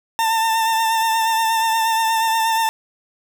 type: tone with vibrato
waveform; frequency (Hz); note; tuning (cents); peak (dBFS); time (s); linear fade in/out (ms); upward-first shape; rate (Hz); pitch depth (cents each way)
40% pulse; 898; A5; +35; -15; 0.19-2.69; 0; sine; 8.4; 25
effects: none